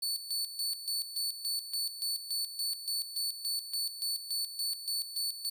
sawtooth tone with tremolo, 4471 Hz, C#8, 14 cents sharp, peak -28 dBFS, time 0.02-5.5 s, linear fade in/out 10 ms, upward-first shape square, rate 3.5 Hz, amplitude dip 70%, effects none

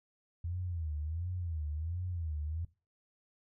sine tone with vibrato, 82.41 Hz, E2, in tune, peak -34 dBFS, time 0.44-2.65 s, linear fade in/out 5 ms, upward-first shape sine, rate 1.4 Hz, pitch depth 170 cents each way, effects noise-tail reverb RT60 0.3 s tail -19 dB re dry

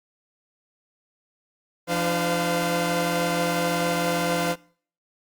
sawtooth tone cluster, 171.5 / 296.7 / 510 / 698 Hz, F3 / D4 / C5 / F5, -31 / +18 / -44 / -1 cents, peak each -24 / -26 / -23 / -24 dBFS, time 1.87-4.56 s, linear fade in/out 50 ms, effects noise-tail reverb RT60 0.5 s tail -23 dB re dry + Opus 48 kbps

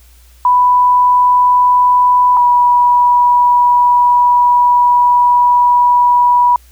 sine tone pair in turn, 990 / 975.2 Hz, B5 / B5, +4 / -22 cents, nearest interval unison, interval 26 cents, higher first, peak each -6 dBFS, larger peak neither, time 0.45-2.37 / 2.37-6.56 s, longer second, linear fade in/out 2 ms, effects added 60 Hz sine -41 dBFS peak until 6.71 s + white hiss -49 dBFS RMS until 6.71 s

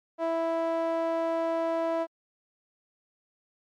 sawtooth tone with band-pass filter, 329.6 Hz, E4, in tune, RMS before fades -28 dBFS, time 0.18-2.07 s, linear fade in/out 50 ms, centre 710 Hz, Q 2.4, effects MP3 64 kbps

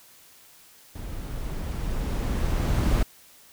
brown noise with level ramp, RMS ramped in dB -36 to -20 dBFS, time 0.95-3.03 s, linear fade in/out 5 ms, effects white hiss -53 dBFS RMS until 3.52 s

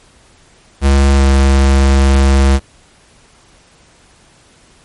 square tone with pitch glide, 68.9 to 67.99 Hz, C#2 to C#2, -10 to -33 cents, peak -7 dBFS, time 0.81-2.6 s, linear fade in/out 50 ms, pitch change -23 cents, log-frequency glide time 1.16-1.21 s, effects pink hiss -47 dBFS RMS until 4.84 s + MP3 48 kbps

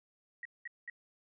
sine tone bursts, 1903 Hz, A#6, 35 cents sharp, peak -40 dBFS, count 3, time 0.43-0.899 s, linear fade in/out 2 ms, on 23 ms, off 200 ms, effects none

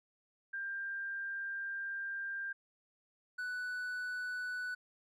sine / triangle tone pair in turn, 1591 / 1487.4 Hz, G6 / F#6, +25 / +9 cents, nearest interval minor second, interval 116 cents, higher first, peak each -37 / -35 dBFS, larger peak second, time 0.53-2.53 / 3.38-4.75 s, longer first, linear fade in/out 10 ms, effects none

